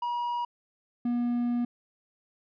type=tone pair in turn; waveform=triangle; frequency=960 / 240.7 Hz; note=B5 / B3; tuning=-49 / -44 cents; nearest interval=2 octaves; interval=2395 cents; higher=first; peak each=-26 / -23 dBFS; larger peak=second; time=0.02-0.45 / 1.05-1.65 s; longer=second; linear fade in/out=5 ms; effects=resampled to 11025 Hz